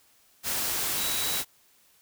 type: tone in noise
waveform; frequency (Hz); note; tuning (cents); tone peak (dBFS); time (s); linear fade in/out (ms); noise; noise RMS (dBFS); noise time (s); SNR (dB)
sine; 3900; B7; -23; -34; 0.96-1.43; 50; white; -29; 0.43-1.45; -8
effects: white hiss -62 dBFS RMS until 2.01 s

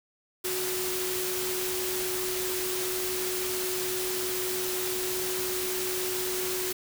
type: tone in noise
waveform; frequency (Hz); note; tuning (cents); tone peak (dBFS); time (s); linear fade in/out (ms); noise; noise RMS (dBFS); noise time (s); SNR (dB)
sine; 368.8; F#4; -6; -32; 0.44-6.73; 10; white; -32; 0.44-6.73; -3
effects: none

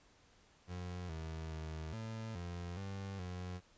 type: tone with pitch steps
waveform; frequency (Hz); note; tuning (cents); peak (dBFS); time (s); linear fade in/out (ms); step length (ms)
30% pulse; 89.5 / 80.1 / 78.9 / 111.7 / 87.3 / 97.7 / 90.2; F2 / E2 / D#2 / A2 / F2 / G2 / F#2; +43 / -49 / +25 / +27 / 0 / -5 / -44; -39; 0.67-3.61; 50; 420
effects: pink hiss -67 dBFS RMS until 3.77 s + resampled to 16000 Hz

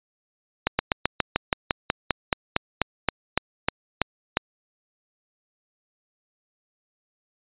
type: slowing click train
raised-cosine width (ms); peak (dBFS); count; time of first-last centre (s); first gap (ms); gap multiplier
0.3; -3; 18; 0.67-4.371; 120; 1.07
effects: resampled to 8000 Hz

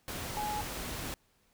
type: tone in noise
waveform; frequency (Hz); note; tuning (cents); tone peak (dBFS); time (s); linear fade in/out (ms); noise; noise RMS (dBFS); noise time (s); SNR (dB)
sine; 840; G#5; +19; -33; 0.37-0.61; 0; pink; -39; 0.08-1.14; +3
effects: pink hiss -70 dBFS RMS until 1.53 s

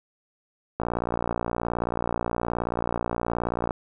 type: click train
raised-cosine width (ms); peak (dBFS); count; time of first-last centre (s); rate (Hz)
1; -12; 172; 0.8-3.708; 58.8
effects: none

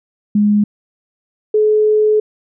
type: tone pair in turn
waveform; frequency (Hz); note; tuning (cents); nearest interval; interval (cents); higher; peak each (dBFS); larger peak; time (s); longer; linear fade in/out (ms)
sine; 207.7 / 427.3; G#3 / G#4; 0 / +49; octave; 1249; second; -9; neither; 0.35-0.64 / 1.54-2.2; second; 5
effects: none

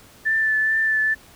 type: tone with vibrato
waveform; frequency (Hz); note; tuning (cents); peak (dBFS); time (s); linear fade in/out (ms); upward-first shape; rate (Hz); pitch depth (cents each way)
sine; 1760; A6; 0; -17; 0.25-1.15; 20; triangle; 2.3; 22
effects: pink hiss -49 dBFS RMS until 1.35 s

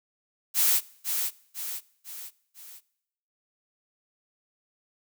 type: noise with echo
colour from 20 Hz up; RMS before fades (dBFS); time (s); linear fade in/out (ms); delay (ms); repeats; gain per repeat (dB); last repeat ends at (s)
blue; -22; 0.54-0.81; 50; 500; 4; -6; 2.81
effects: noise-tail reverb RT60 0.8 s tail -22 dB re dry

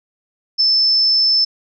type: tone with ADSR envelope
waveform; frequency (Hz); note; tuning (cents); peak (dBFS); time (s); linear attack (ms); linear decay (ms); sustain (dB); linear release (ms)
sine; 5274; E8; 0; -9; 0.58-1.45; 26; 3; -2; 10
effects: none

